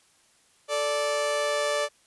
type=tone pair together; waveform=sawtooth; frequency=438.8 / 584.9 Hz; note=A4 / D5; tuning=-5 / -7 cents; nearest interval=perfect fourth; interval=498 cents; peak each=-29 / -21 dBFS; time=0.68-1.89 s; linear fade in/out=50 ms; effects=white hiss -62 dBFS RMS until 2.06 s + resampled to 24000 Hz